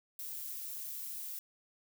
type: noise with amplitude modulation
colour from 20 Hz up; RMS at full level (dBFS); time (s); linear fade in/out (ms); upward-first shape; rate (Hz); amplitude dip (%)
violet; -41; 0.19-1.39; 2; sine; 145; 30
effects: none